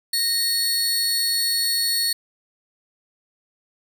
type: tone pair together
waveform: sawtooth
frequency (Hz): 1864.7 / 4387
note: A#6 / C#8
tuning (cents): 0 / -19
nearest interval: octave + minor third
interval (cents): 1481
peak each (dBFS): -27 / -17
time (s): 0.13-2.13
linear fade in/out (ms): 5
effects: none